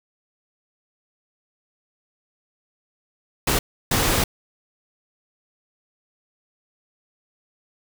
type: noise bursts at uneven times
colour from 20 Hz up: pink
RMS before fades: -20 dBFS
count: 2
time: 3.47-3.59 / 3.91-4.24 s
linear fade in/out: 5 ms
effects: none